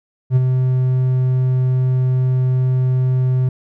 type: tone with ADSR envelope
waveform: triangle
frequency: 128.4 Hz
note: C3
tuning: 32 cents flat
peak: -6 dBFS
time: 0.3-3.49 s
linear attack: 60 ms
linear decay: 28 ms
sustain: -5 dB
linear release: 4 ms
effects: none